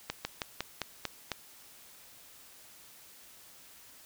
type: slowing click train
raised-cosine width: 0.2 ms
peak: -15 dBFS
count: 7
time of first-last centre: 0.1-1.317 s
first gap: 150 ms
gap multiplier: 1.12
effects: white hiss -55 dBFS RMS until 4.05 s